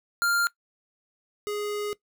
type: tone pair in turn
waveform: square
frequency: 1396.9 / 415.3 Hz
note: F6 / G#4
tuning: 0 / 0 cents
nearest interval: octave + major sixth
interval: 2100 cents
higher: first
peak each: -22 / -29 dBFS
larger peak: first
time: 0.22-0.47 / 1.47-1.93 s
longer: second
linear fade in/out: 0 ms
effects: noise-tail reverb RT60 0.1 s tail -19 dB re dry